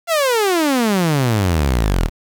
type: exponential sweep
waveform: sawtooth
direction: down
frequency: 698.5 to 36.71 Hz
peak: -10 dBFS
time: 0.07-2.1 s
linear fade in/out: 50 ms
effects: 7-bit